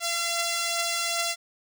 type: beating tone pair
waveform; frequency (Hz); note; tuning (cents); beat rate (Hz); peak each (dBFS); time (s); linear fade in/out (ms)
5% pulse; 680 / 682.5; F5 / F5; -46 / -40; 2.5; -22 / -15; 0-1.36; 50
effects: none